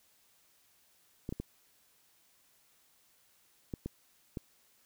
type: clicks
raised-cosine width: 3 ms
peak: -24 dBFS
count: 6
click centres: 1.291 / 1.325 / 1.4 / 3.738 / 3.86 / 4.372 s
effects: white hiss -68 dBFS RMS until 4.85 s